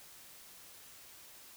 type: silence
effects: white hiss -55 dBFS RMS until 1.56 s